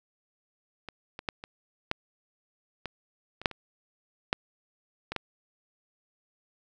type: clicks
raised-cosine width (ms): 0.3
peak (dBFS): -23 / -22 / -13 / -24 / -11 / -19 / -25 / -6 / -25 / -8 / -18 / -14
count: 12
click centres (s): 0.887 / 1.191 / 1.288 / 1.439 / 1.914 / 2.857 / 3.416 / 3.458 / 3.513 / 4.329 / 5.12 / 5.163
effects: none